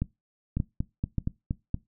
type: two click trains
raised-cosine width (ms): 5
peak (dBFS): -14 / -15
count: 3 / 6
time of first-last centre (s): 0.02-1.183 / 0.57-1.744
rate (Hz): 1.72 / 4.26
effects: noise-tail reverb RT60 0.2 s tail -20 dB re dry